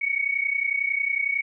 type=tone pair together; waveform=sine; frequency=2217 / 2248 Hz; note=C#7 / C#7; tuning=0 / +24 cents; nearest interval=unison; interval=24 cents; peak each=-25 / -25 dBFS; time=0.01-1.42 s; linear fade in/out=10 ms; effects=none